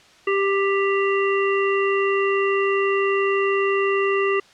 harmonic tone, 394.1 Hz, G4, 9 cents sharp, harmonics 1 / 3 / 5 / 7, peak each -19 / -25 / -27 / -28 dBFS, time 0.27-4.4 s, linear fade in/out 5 ms, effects white hiss -51 dBFS RMS until 4.53 s + low-pass 5000 Hz 12 dB/octave

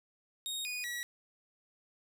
sawtooth tone with pitch steps, 3734 / 2469 / 1928 Hz, A#7 / D#7 / B6, +2 / -14 / -42 cents, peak -33 dBFS, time 0.46-1.03 s, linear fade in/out 0 ms, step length 190 ms, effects none

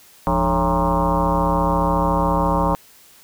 sine tone with frequency modulation, 554.4 Hz, C#5, in tune, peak -15 dBFS, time 0.27-2.75 s, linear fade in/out 0 ms, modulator 127 Hz, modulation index 4.3, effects white hiss -49 dBFS RMS until 3.23 s

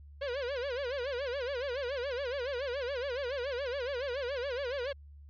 45% pulse tone with vibrato, 523.3 Hz, C5, in tune, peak -33 dBFS, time 0.21-4.93 s, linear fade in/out 10 ms, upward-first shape sine, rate 7.1 Hz, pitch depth 170 cents each way, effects added 72 Hz sine -49 dBFS peak until 5.29 s + resampled to 11025 Hz

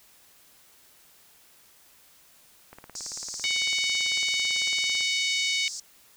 click train, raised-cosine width 0.5 ms, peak -29 dBFS, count 42, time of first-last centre 2.73-5.008 s, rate 18 Hz
pink band-pass noise, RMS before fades -37 dBFS, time 2.95-5.8 s, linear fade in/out 5 ms, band 4900 to 7700 Hz, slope 48 dB/octave
harmonic tone, 744 Hz, F#5, 9 cents sharp, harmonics 3 / 4 / 5 / 6 / 7 / 8 / 9, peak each -28 / -31 / -30 / -34 / -37 / -40 / -42 dBFS, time 3.44-5.68 s, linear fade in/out 0 ms
effects white hiss -57 dBFS RMS until 6.16 s

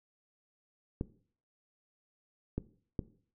clicks, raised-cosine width 3 ms, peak -20 dBFS, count 3, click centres 1.011 / 2.58 / 2.992 s, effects noise-tail reverb RT60 0.5 s tail -17 dB re dry

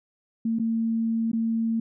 sine tone with dropouts, 226.6 Hz, A#3, 49 cents flat, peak -22 dBFS, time 0.45-1.8 s, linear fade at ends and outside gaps 5 ms, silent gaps 0.588-0.596 / 1.317-1.331 s, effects none

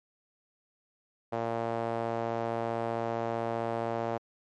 sawtooth tone with band-pass filter, 115.4 Hz, A#2, 17 cents flat, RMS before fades -32 dBFS, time 1.32-4.18 s, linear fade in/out 10 ms, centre 660 Hz, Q 1.8, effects MP3 64 kbps

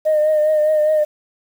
sine tone with vibrato, 613 Hz, D#5, 26 cents flat, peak -11 dBFS, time 0.05-1.05 s, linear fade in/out 20 ms, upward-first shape triangle, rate 4.9 Hz, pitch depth 37 cents each way, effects tanh soft clip ceiling -9 dBFS + 7-bit

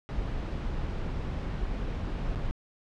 brown noise with dropouts, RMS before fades -32 dBFS, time 0.09-2.51 s, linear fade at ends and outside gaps 0 ms, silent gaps 2.349-2.358 s, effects low-pass 4000 Hz 12 dB/octave

